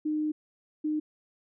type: tone pair in turn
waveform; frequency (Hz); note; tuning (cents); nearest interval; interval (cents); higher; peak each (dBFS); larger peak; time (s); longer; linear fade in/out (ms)
sine; 305.5 / 305.5; D#4 / D#4; -32 / -32; unison; 0; neither; -26; neither; 0.05-0.32 / 0.84-1; first; 10
effects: none